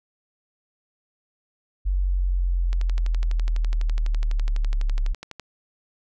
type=exponential sweep; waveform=sine; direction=down; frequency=47.06 to 34.48 Hz; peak=-19 dBFS; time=1.85-5.14 s; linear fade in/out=20 ms
type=click train; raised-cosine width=0.2 ms; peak=-19 dBFS; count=33; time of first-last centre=2.73-5.397 s; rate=12 Hz
effects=none